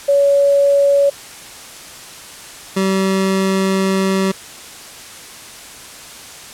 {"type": "tone pair in turn", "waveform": ["sine", "25% pulse"], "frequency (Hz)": [563, 191.83], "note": ["C#5", "G3"], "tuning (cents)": [27, -37], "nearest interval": "octave + perfect fifth", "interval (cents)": 1864, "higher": "first", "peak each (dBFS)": [-9, -10], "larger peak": "first", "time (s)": [[0.08, 1.1], [2.76, 4.32]], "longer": "second", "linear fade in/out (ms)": 10, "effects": ["white hiss -35 dBFS RMS until 6.53 s", "low-pass 10000 Hz 12 dB/octave"]}